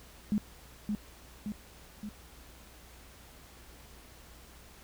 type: tone with echo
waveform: sine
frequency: 209.4 Hz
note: G#3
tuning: 15 cents sharp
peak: -25 dBFS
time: 0.32-0.38 s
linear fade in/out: 0 ms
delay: 570 ms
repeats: 3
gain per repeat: -4 dB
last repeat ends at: 2.09 s
effects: added 60 Hz sine -56 dBFS peak until 4.83 s + pink hiss -55 dBFS RMS until 4.83 s